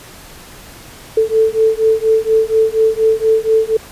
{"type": "beating tone pair", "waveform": "sine", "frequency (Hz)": [440, 444.2], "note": ["A4", "A4"], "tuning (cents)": [0, 16], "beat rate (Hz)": 4.2, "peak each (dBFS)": -13, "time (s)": [1.17, 3.77], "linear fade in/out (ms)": 5, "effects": ["pink hiss -37 dBFS RMS until 3.91 s", "resampled to 32000 Hz"]}